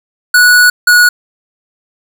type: tone pair in turn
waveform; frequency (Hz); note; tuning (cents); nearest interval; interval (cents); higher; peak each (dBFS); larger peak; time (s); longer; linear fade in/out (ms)
square; 1469 / 1458.9; F#6 / F#6; -13 / -25; unison; 12; first; -4; neither; 0.34-0.7 / 0.87-1.09; first; 5
effects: none